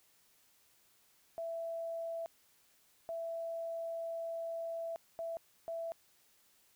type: tone bursts at uneven times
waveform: sine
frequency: 664 Hz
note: E5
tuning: 12 cents sharp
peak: -37 dBFS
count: 4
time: 1.38-2.26 / 3.09-4.96 / 5.19-5.37 / 5.68-5.92 s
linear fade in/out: 0 ms
effects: white hiss -69 dBFS RMS until 6.75 s